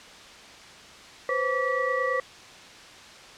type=tone cluster; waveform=sine; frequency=502 / 531 / 1153 / 1941 Hz; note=B4 / C5 / D6 / B6; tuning=+28 / +25 / -32 / -31 cents; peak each=-29 dBFS; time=1.29-2.2 s; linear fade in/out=2 ms; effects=white hiss -46 dBFS RMS until 3.37 s + low-pass 5000 Hz 12 dB/octave